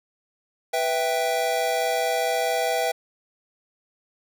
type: chord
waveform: square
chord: E minor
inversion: second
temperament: equal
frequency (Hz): 493.9 / 659.3 / 784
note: B4 / E5 / G5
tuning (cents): 0 / 0 / 0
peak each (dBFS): -28 / -26 / -27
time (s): 0.73-2.92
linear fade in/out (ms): 10
effects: none